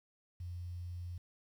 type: tone with quantisation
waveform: sine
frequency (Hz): 88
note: F2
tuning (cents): +14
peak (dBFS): -40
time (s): 0.4-1.18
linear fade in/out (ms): 5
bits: 11
effects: none